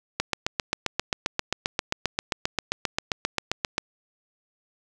click train, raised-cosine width 0.2 ms, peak -6 dBFS, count 28, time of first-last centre 0.2-3.781 s, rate 7.54 Hz, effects none

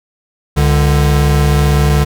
square tone pair together, 69.3 / 146.84 Hz, C#2 / D3, 0 / 0 cents, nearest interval octave + minor second, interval 1300 cents, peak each -12 dBFS, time 0.56-2.05 s, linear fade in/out 20 ms, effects none

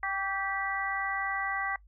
harmonic tone with a mistuned harmonic, 392 Hz, G4, in tune, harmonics 2 / 3 / 4 / 5, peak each -35 / -35 / -37 / -33 dBFS, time 0.03-1.76 s, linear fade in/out 2 ms, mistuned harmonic 3, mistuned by -31 cents, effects noise-tail reverb RT60 0.1 s tail -22 dB re dry + added 50 Hz sine -54 dBFS peak until 1.87 s

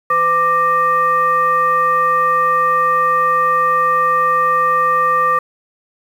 sine tone with frequency modulation, 1180 Hz, D6, 8 cents sharp, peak -11 dBFS, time 0.1-5.39 s, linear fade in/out 5 ms, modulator 672 Hz, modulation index 0.62, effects 7-bit

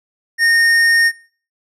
square tone, 1841 Hz, A#6, 22 cents flat, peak -11 dBFS, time 0.38-1.12 s, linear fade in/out 50 ms, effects noise-tail reverb RT60 0.4 s tail -17 dB re dry + low-pass 9000 Hz 12 dB/octave

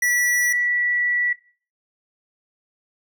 square / sine tone pair in turn, 1951 / 1951 Hz, B6 / B6, -22 / -22 cents, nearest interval unison, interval 0 cents, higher neither, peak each -18 dBFS, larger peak neither, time 0.02-0.53 / 0.53-1.33 s, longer second, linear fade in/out 5 ms, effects noise-tail reverb RT60 0.4 s tail -18 dB re dry

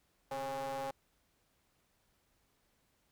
45% pulse ring-modulated tone, 137.7 Hz, C#3, 11 cents flat, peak -34 dBFS, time 0.31-0.91 s, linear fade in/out 5 ms, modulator 680 Hz, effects pink hiss -75 dBFS RMS until 3.11 s

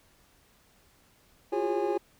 triangle tone cluster, 343.1 / 358.7 / 407.6 / 545 / 824 Hz, F4 / F4 / G#4 / C#5 / G#5, -31 / +46 / -32 / -29 / -14 cents, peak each -32 / -30 / -28 / -33 / -32 dBFS, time 1.52-1.98 s, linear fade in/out 10 ms, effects pink hiss -63 dBFS RMS until 2.19 s

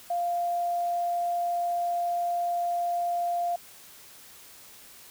sine tone, 697 Hz, F5, 4 cents flat, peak -25 dBFS, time 0.1-3.56 s, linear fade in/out 5 ms, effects white hiss -50 dBFS RMS until 5.1 s

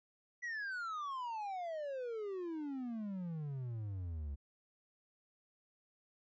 triangle exponential sweep, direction down, 1975.5 to 67.8 Hz, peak -37 dBFS, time 0.42-4.36 s, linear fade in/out 20 ms, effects resampled to 16000 Hz

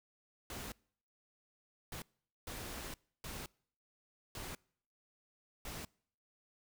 pink noise bursts at uneven times, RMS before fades -45 dBFS, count 6, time 0.5-0.72 / 1.92-2.02 / 2.47-2.94 / 3.24-3.46 / 4.35-4.55 / 5.65-5.85 s, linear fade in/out 2 ms, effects noise-tail reverb RT60 0.6 s tail -26 dB re dry

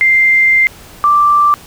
sine tone pair in turn, 2093 / 1174.7 Hz, C7 / D6, 0 / 0 cents, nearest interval minor seventh, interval 1000 cents, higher first, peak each -6 dBFS, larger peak neither, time 0.01-0.67 / 1.04-1.54 s, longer first, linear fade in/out 0 ms, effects pink hiss -37 dBFS RMS until 1.66 s

